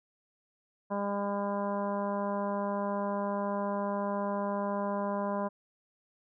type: harmonic tone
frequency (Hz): 201.6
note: G3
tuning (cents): +49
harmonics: 1 / 2 / 3 / 4 / 5 / 6 / 7 / 8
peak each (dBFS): -34 / -40 / -34 / -41 / -36 / -50 / -49 / -52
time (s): 0.9-5.49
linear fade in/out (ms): 20
effects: none